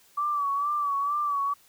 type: tone with vibrato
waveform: sine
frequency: 1151 Hz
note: D6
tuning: 35 cents flat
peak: -24 dBFS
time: 0.17-1.54 s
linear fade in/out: 10 ms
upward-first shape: sine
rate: 2.2 Hz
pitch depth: 57 cents each way
effects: white hiss -59 dBFS RMS until 1.68 s